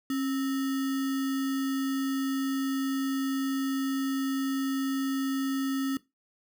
sine tone with sample-and-hold, 270.2 Hz, C#4, 44 cents flat, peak -26 dBFS, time 0.1-5.97 s, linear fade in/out 2 ms, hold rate 1575 Hz, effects noise-tail reverb RT60 0.2 s tail -18 dB re dry

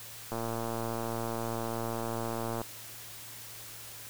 click train, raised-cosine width 1 ms, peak -21 dBFS, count 265, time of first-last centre 0.32-2.616 s, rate 115 Hz, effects added 112 Hz sine -56 dBFS peak until 4.09 s + white hiss -46 dBFS RMS until 4.09 s

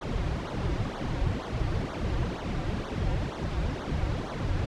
brown noise with flanger, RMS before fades -30 dBFS, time 0.01-4.66 s, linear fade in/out 10 ms, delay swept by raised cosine 0.38 to 4.78 ms, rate 2.1 Hz, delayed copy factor -0.9, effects low-pass 5000 Hz 12 dB/octave

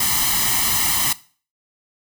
white noise with comb filter, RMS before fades -19 dBFS, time 0-1.13 s, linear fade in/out 5 ms, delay 0.99 ms, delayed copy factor +0.85, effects noise-tail reverb RT60 0.4 s tail -18 dB re dry

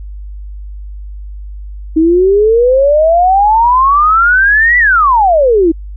sine exponential two-way sweep, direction up then down, 312.1 to 1985 to 312.1 Hz, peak -5 dBFS, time 1.96-5.72 s, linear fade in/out 10 ms, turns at 4.78 s, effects added 50 Hz sine -23 dBFS peak until 5.96 s

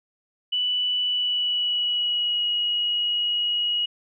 sine tone with pitch glide, 2969 to 2900 Hz, F#7 to F#7, +5 to -35 cents, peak -21 dBFS, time 0.52-3.86 s, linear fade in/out 10 ms, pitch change -40 cents, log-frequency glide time 1.04-2.44 s, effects none

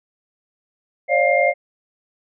sine tone cluster, 543 / 594 / 694 / 2116 Hz, C#5 / D5 / F5 / C7, -36 / +20 / -11 / +19 cents, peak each -19 dBFS, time 1.08-1.54 s, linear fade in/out 50 ms, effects none

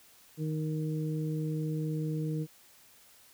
harmonic tone, 155.56 Hz, D#3, in tune, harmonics 1 / 2 / 3, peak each -31 / -37 / -41 dBFS, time 0.37-2.47 s, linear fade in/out 50 ms, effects white hiss -59 dBFS RMS until 3.33 s

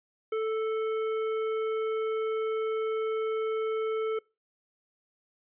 sine tone with tanh clipping, 440 Hz, A4, in tune, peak -29 dBFS, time 0.32-4.19 s, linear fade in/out 5 ms, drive 13 dB, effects noise-tail reverb RT60 0.3 s tail -26 dB re dry + resampled to 8000 Hz

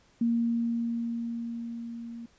sine tone with level ramp, 233.1 Hz, A#3, in tune, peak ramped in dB -22 to -38 dBFS, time 0.21-2.26 s, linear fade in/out 5 ms, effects pink hiss -63 dBFS RMS until 2.38 s + resampled to 16000 Hz

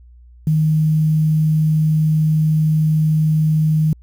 sine tone with quantisation, 155.56 Hz, D#3, in tune, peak -12 dBFS, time 0.47-3.93 s, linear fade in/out 2 ms, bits 7, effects added 60 Hz sine -41 dBFS peak until 4.02 s

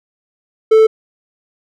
triangle tone, 440 Hz, A4, in tune, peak -3 dBFS, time 0.71-0.87 s, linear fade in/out 10 ms, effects none

